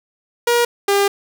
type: tone pair in turn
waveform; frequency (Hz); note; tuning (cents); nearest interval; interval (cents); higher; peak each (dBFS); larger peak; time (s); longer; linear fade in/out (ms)
sawtooth; 476.4 / 400.6; A#4 / G4; +38 / +38; minor third; 300; first; -9 / -9; neither; 0.47-0.65 / 0.88-1.08; second; 5
effects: none